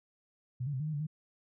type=tone with pitch steps; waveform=sine; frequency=125.3 / 145.2 / 129.5 / 152.2 / 155.4 / 144.7 / 154.6 Hz; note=B2 / D3 / C3 / D#3 / D#3 / D3 / D#3; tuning=+25 / -19 / -17 / -38 / -2 / -25 / -11 cents; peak=-32 dBFS; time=0.6-1.069 s; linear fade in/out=10 ms; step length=67 ms; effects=none